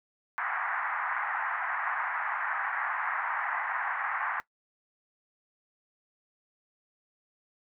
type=band-pass noise; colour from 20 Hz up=white; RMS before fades=-32 dBFS; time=0.38-4.4 s; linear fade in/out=0 ms; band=780 to 1900 Hz; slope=48 dB/octave; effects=noise-tail reverb RT60 0.1 s tail -19 dB re dry

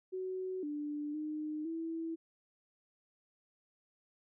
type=tone with pitch steps; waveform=sine; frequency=373.1 / 295.3 / 305.4 / 327.4 Hz; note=F#4 / D4 / D#4 / E4; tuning=+14 / +10 / -32 / -12 cents; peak=-36 dBFS; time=0.12-2.16 s; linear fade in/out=20 ms; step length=510 ms; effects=none

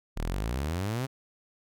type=exponential sweep; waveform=sawtooth; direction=up; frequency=35.83 to 138.59 Hz; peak=-25 dBFS; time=0.16-1.07 s; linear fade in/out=20 ms; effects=none

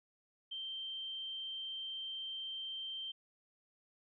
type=tone; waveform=sine; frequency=3136 Hz; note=G7; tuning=in tune; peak=-40 dBFS; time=0.51-3.12 s; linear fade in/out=10 ms; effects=none

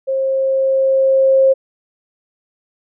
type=tone with level ramp; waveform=sine; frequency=534 Hz; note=C5; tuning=35 cents sharp; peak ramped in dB=-15 to -7 dBFS; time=0.07-1.54 s; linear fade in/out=20 ms; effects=none

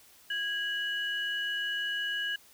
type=tone pair together; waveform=sine; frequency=1649 / 2935 Hz; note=G#6 / F#7; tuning=-13 / -15 cents; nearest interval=minor seventh; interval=998 cents; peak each=-31 / -33 dBFS; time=0.3-2.36 s; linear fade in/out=5 ms; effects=tanh soft clip ceiling -23 dBFS + white hiss -58 dBFS RMS until 2.53 s

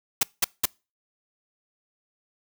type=noise bursts; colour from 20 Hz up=white; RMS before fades=-20 dBFS; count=3; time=0.21-0.656 s; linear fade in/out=5 ms; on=22 ms; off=190 ms; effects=noise-tail reverb RT60 0.3 s tail -26 dB re dry

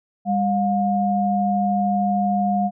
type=tone pair together; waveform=sine; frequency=200.1 / 713 Hz; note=G3 / F5; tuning=+36 / +36 cents; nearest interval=octave + minor seventh; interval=2200 cents; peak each=-20 dBFS; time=0.25-2.71 s; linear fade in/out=50 ms; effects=none

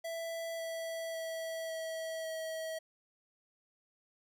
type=tone with pitch steps; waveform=square; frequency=662 / 657 / 652.1 / 647.3 / 642.4 Hz; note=E5 / E5 / E5 / E5 / E5; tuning=+7 / -6 / -19 / -32 / -45 cents; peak=-38 dBFS; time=0.04-2.79 s; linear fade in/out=10 ms; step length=550 ms; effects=none

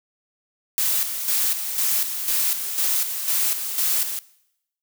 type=noise with tremolo; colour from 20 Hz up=blue; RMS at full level=-21 dBFS; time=0.78-4.19 s; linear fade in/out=0 ms; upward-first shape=square; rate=2 Hz; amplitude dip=55%; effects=noise-tail reverb RT60 0.8 s tail -20 dB re dry

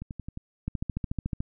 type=two click trains; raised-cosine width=5 ms; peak=-24 / -17 dBFS; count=5 / 11; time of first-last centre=0.02-0.374 / 0.68-1.405 s; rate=11.3 / 13.8 Hz; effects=none

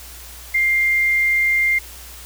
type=tone; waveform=sine; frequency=2100 Hz; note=C7; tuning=6 cents sharp; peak=-14 dBFS; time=0.54-1.79 s; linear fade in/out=10 ms; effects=added 60 Hz sine -40 dBFS peak until 2.25 s + white hiss -39 dBFS RMS until 2.25 s

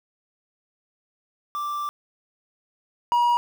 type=tone pair in turn; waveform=triangle; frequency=1174.7 / 958.4 Hz; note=D6 / A#5; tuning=0 / +48 cents; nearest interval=major third; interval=352 cents; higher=first; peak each=-24 / -15 dBFS; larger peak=second; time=1.55-1.89 / 3.12-3.37 s; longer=first; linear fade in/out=0 ms; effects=7-bit

